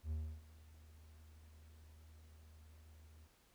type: tone with ADSR envelope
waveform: triangle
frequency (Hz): 77.78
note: D#2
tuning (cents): 0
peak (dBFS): -35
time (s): 0.03-3.29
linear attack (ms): 81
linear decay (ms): 300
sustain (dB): -21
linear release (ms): 53
effects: pink hiss -71 dBFS RMS until 3.54 s